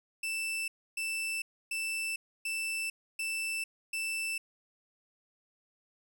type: tone bursts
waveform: 40% pulse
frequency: 2657 Hz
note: E7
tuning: 13 cents sharp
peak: -31 dBFS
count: 6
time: 0.23-4.38 s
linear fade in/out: 5 ms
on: 450 ms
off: 290 ms
effects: none